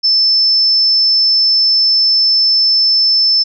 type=tone; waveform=sine; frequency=5280 Hz; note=E8; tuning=2 cents sharp; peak=-8 dBFS; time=0.03-3.44 s; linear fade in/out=20 ms; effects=none